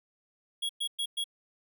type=tone bursts; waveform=square; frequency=3322 Hz; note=G#7; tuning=in tune; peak=-30 dBFS; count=4; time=0.62-1.242 s; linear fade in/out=10 ms; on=73 ms; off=110 ms; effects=none